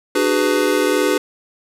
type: chord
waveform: square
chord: G# half-diminished seventh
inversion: second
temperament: just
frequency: 299 / 373.8 / 415.3 / 498.4 Hz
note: D4 / F#4 / G#4 / B4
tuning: +31 / +18 / 0 / +16 cents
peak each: -21 dBFS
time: 0.15-1.18 s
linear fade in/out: 5 ms
effects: resampled to 32000 Hz + 7-bit